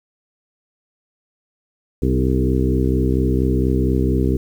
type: harmonic tone with a mistuned harmonic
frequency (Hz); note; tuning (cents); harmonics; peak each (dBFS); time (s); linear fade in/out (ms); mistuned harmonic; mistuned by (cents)
64.3; C2; -30; 1 / 2 / 3 / 4 / 5 / 6 / 7; -19 / -21 / -25 / -22 / -24 / -24 / -28; 2.02-4.37; 5; 6; +16
effects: 8-bit